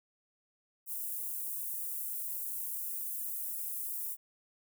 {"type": "high-pass noise", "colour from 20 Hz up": "white", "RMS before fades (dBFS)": -38, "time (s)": [0.86, 4.17], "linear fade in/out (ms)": 50, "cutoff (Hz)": 10000, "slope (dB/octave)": 24, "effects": []}